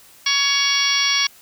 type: harmonic tone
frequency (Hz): 560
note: C#5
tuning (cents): +18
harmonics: 2 / 3 / 4 / 5 / 6 / 7 / 8 / 9 / 10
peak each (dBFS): -28 / -28 / -22 / -27 / -22 / -33 / -23 / -30 / -22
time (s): 0.26-1.27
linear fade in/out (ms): 5
effects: white hiss -48 dBFS RMS until 1.41 s